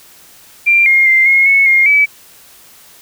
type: tone with pitch steps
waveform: sine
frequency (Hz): 2374 / 2133 / 2091 / 2155 / 2201 / 2132 / 2293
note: D7 / C7 / C7 / C#7 / C#7 / C7 / D7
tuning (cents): +18 / +33 / -2 / -49 / -13 / +32 / -42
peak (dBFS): -6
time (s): 0.66-2.06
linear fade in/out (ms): 20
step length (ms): 200
effects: white hiss -42 dBFS RMS until 3.01 s